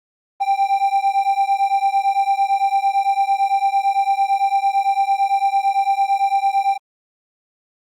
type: beating tone pair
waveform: triangle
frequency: 784 / 792.9 Hz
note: G5 / G5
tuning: 0 / +20 cents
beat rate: 8.9 Hz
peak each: -16 dBFS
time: 0.4-6.78 s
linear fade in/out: 20 ms
effects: Opus 24 kbps